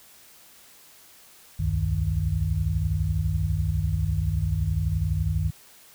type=tone cluster; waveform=sine; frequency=63.8 / 75.7 / 96.1 / 154.7 Hz; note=C2 / D#2 / G2 / D#3; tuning=-43 / -47 / -34 / -10 cents; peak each=-29 / -28 / -26 / -28 dBFS; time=1.59-5.51 s; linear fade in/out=10 ms; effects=white hiss -52 dBFS RMS until 5.94 s